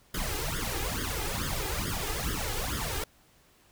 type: noise with flanger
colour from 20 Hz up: pink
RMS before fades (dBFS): -32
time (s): 0.14-3.04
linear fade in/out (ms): 5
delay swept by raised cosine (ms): 0.59 to 2.49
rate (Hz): 2.3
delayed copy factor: +0.95
effects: pink hiss -62 dBFS RMS until 3.71 s

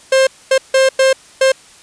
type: tone bursts at uneven times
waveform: 45% pulse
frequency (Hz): 530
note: C5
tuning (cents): +22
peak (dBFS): -8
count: 5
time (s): 0.12-0.27 / 0.51-0.58 / 0.74-0.89 / 0.99-1.13 / 1.41-1.52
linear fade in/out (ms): 5
effects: white hiss -43 dBFS RMS until 1.82 s + resampled to 22050 Hz

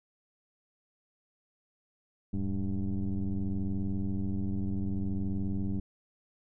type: tone with frequency modulation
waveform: sine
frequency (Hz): 104.3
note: G#2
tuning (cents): +8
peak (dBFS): -27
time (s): 2.33-5.8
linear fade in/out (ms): 5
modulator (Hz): 94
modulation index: 1.7
effects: tanh soft clip ceiling -25 dBFS

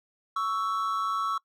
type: tone pair together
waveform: triangle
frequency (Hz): 1116.1 / 1318.5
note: C#6 / E6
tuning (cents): +11 / 0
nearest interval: minor third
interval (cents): 289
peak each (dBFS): -27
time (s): 0.36-1.38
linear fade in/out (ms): 5
effects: noise-tail reverb RT60 0.1 s tail -23 dB re dry

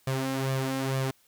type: tone with flanger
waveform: sawtooth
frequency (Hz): 133.3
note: C3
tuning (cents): +33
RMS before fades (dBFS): -29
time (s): 0.07-1.11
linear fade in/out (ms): 5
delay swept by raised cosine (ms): 1.7 to 3.8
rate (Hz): 2.2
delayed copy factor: +0.6
effects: white hiss -64 dBFS RMS until 1.27 s

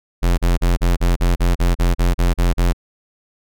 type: tone bursts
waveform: square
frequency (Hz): 43.65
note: F1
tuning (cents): 0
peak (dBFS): -13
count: 13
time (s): 0.22-2.732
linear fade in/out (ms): 20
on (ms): 160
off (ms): 36
effects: none

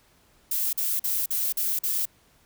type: noise bursts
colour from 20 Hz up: violet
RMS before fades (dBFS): -26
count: 6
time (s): 0.51-2.055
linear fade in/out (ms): 5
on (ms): 220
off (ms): 45
effects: pink hiss -61 dBFS RMS until 2.45 s

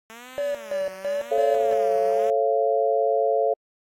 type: tone with vibrato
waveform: 5% pulse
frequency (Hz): 220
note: A3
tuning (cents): 0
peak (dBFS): -29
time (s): 0.1-2.3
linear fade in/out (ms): 0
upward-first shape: sine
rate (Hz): 0.92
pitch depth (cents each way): 280
type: tone with tremolo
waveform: triangle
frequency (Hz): 574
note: D5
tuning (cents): -40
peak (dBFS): -21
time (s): 0.38-1.73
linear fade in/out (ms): 0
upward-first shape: square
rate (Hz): 3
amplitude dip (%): 80
type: chord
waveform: sine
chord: A augmented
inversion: none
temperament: just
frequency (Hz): 440 / 550 / 687.5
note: A4 / C#5 / E#5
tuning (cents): 0 / -14 / -27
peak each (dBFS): -23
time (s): 1.31-3.54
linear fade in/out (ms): 10
effects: AAC 64 kbps

